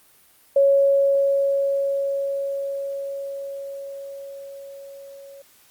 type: tone with level ramp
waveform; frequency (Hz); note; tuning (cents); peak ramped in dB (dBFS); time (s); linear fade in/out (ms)
sine; 554.4; C#5; 0; -12 to -40; 0.56-5.42; 5
effects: white hiss -55 dBFS RMS until 5.7 s + Opus 32 kbps